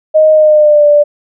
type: tone with pitch glide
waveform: sine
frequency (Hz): 622.3 to 588.1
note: D#5 to D5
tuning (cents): 0 to +2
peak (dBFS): -3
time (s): 0.14-1.04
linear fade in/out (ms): 20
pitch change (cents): -98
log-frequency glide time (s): 0.32-0.86
effects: none